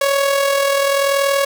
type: tone with amplitude modulation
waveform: sawtooth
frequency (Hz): 556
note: C#5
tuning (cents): +5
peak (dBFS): -8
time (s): 0.01-1.45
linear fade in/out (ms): 5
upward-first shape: sine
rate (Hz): 40.8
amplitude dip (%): 45
effects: none